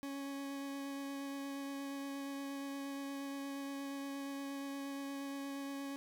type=tone with vibrato; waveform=40% pulse; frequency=277.2 Hz; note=C#4; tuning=in tune; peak=-40 dBFS; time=0.03-5.96 s; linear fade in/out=0 ms; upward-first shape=sine; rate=8.5 Hz; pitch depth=10 cents each way; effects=none

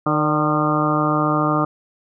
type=harmonic tone with a mistuned harmonic; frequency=152.3 Hz; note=D#3; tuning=37 cents flat; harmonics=1 / 2 / 3 / 4 / 5 / 6 / 7 / 8 / 9; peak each=-23 / -21 / -29 / -25 / -27 / -30 / -27 / -21 / -31 dBFS; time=0.06-1.65 s; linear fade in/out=5 ms; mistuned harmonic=4; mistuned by=-42 cents; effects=none

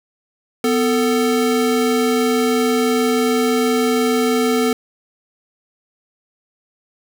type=tone pair together; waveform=square; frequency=249.7 / 444.9 Hz; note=B3 / A4; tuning=+19 / +19 cents; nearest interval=minor seventh; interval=1000 cents; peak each=-18 dBFS; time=0.64-4.73 s; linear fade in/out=2 ms; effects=none

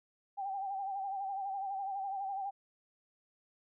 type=tone with vibrato; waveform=sine; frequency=784 Hz; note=G5; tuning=in tune; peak=-35 dBFS; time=0.37-2.51 s; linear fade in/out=20 ms; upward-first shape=sine; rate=12 Hz; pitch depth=56 cents each way; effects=none

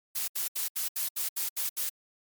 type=noise bursts; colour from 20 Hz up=blue; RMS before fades=-31 dBFS; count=9; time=0.15-1.896 s; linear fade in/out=10 ms; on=130 ms; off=72 ms; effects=MP3 96 kbps

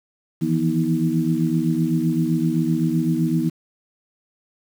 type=tone cluster; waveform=sine; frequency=160.4 / 168.2 / 243.3 / 319.3 Hz; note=E3 / E3 / B3 / D#4; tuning=-47 / +35 / -26 / +45 cents; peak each=-23 dBFS; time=0.41-3.5 s; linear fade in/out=20 ms; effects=7-bit

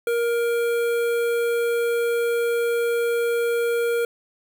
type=tone with notch filter; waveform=square; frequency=470 Hz; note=A#4; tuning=14 cents sharp; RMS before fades=-22 dBFS; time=0.07-4.05 s; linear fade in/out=2 ms; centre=5400 Hz; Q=0.64; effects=none

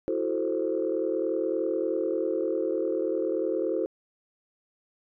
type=chord; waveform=sine; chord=F# half-diminished seventh; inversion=third; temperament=equal; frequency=329.6 / 370 / 440 / 523.3 Hz; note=E4 / F#4 / A4 / C5; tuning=0 / 0 / 0 / 0 cents; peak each=-30 dBFS; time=0.08-3.86 s; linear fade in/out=0 ms; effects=tanh soft clip ceiling -16 dBFS

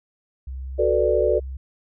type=tone with pitch glide; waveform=sine; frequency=65.41 to 65.98 Hz; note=C2 to C2; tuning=0 to +15 cents; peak=-29 dBFS; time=0.47-1.57 s; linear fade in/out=5 ms; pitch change=+15 cents; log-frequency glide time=0.58-0.81 s
type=chord; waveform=sine; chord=B minor seventh; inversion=second; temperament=equal; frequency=370 / 440 / 493.9 / 587.3 Hz; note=F#4 / A4 / B4 / D5; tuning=0 / 0 / 0 / 0 cents; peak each=-23 / -22 / -23 / -21 dBFS; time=0.78-1.4 s; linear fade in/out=20 ms
effects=none

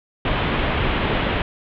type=low-pass noise; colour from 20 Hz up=pink; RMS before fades=-21 dBFS; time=0.25-1.42 s; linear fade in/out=2 ms; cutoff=3400 Hz; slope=48 dB/octave; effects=none

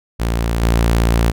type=tone with level steps; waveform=sawtooth; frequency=57.3 Hz; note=A#1; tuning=29 cents flat; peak=-12 / -8 dBFS; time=0.19-1.32 s; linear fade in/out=20 ms; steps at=0.62 s; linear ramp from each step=2 ms; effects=none

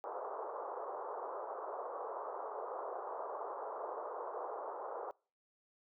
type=band-pass noise; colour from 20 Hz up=pink; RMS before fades=-43 dBFS; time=0.04-5.11 s; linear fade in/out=0 ms; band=420 to 1200 Hz; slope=48 dB/octave; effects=noise-tail reverb RT60 0.4 s tail -26 dB re dry

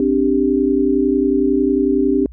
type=chord; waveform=sine; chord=C suspended second; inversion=none; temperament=equal with one note detuned; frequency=262.7 / 293.7 / 392 Hz; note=C4 / D4 / G4; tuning=+7 / 0 / 0 cents; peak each=-17 dBFS; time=0-2.26 s; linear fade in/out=2 ms; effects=added 60 Hz sine -34 dBFS peak until 2.32 s

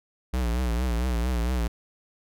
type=tone with vibrato; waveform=square; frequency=60.4 Hz; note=B1; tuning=38 cents flat; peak=-24 dBFS; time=0.33-1.68 s; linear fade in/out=10 ms; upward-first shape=triangle; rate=4.4 Hz; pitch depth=130 cents each way; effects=none

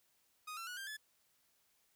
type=tone with pitch steps; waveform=sawtooth; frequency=1244.5 / 1349.3 / 1463 / 1586.2 / 1719.8 Hz; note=D#6 / E6 / F#6 / G6 / A6; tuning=0 / +40 / -20 / +20 / -40 cents; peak=-40 dBFS; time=0.47-0.97 s; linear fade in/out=10 ms; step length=100 ms; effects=white hiss -75 dBFS RMS until 1.95 s

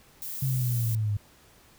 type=noise; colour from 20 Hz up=violet; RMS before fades=-36 dBFS; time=0.22-0.95 s; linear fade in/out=0 ms
type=linear sweep; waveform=sine; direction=down; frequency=135.1 to 101.2 Hz; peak=-24 dBFS; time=0.42-1.17 s; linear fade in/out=5 ms
effects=pink hiss -57 dBFS RMS until 1.78 s

